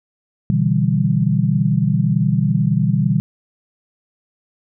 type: chord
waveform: sine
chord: E minor seventh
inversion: second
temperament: equal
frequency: 123.47 / 146.83 / 164.81 / 196 Hz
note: B2 / D3 / E3 / G3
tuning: 0 / 0 / 0 / 0 cents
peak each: -19 dBFS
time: 0.5-3.2 s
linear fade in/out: 0 ms
effects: none